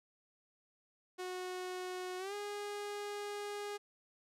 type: tone with pitch glide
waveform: sawtooth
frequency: 366.1 to 410.9 Hz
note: F#4 to G#4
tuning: -18 to -18 cents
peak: -36 dBFS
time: 1.18-3.78 s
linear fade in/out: 20 ms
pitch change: +200 cents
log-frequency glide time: 2.18-2.34 s
effects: low-pass 11000 Hz 12 dB/octave